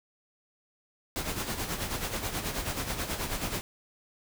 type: noise with tremolo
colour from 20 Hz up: pink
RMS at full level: -31 dBFS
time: 1.16-3.61 s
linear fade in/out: 0 ms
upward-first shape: sine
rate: 9.3 Hz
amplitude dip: 60%
effects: none